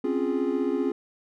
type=chord; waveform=triangle; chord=Db major seventh; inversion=third; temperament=equal; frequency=261.6 / 277.2 / 349.2 / 415.3 Hz; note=C4 / Db4 / F4 / Ab4; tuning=0 / 0 / 0 / 0 cents; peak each=-27 dBFS; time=0.04-0.92 s; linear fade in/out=5 ms; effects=none